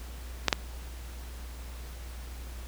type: clicks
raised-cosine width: 0.2 ms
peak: -4 dBFS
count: 2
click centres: 0.483 / 0.528 s
effects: added 60 Hz sine -39 dBFS peak until 2.67 s + pink hiss -49 dBFS RMS until 2.67 s

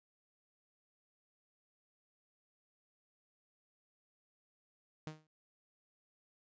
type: tone with exponential decay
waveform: sawtooth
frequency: 155.4 Hz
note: D#3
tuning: 2 cents flat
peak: -35 dBFS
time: 5.07-5.27 s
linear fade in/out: 0 ms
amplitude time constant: 42 ms
effects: resampled to 16000 Hz

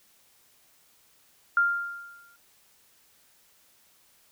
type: tone with exponential decay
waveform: sine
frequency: 1396.9 Hz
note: F6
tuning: in tune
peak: -17 dBFS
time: 1.57-2.36 s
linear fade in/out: 2 ms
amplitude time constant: 170 ms
effects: white hiss -62 dBFS RMS until 4.31 s

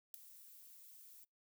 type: noise with ADSR envelope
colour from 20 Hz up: violet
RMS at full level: -40 dBFS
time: 0.14-1.25 s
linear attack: 3 ms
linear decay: 3 ms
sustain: -19 dB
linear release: 16 ms
effects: noise-tail reverb RT60 0.2 s tail -26 dB re dry

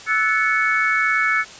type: chord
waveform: sine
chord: F# minor seventh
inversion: third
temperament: equal with one note detuned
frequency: 1318.5 / 1480 / 1734.8 / 2217 Hz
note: E6 / F#6 / A6 / C#7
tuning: 0 / 0 / -25 / 0 cents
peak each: -22 / -24 / -21 / -20 dBFS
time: 0.06-1.45 s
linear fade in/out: 50 ms
effects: white hiss -39 dBFS RMS until 1.59 s + resampled to 16000 Hz

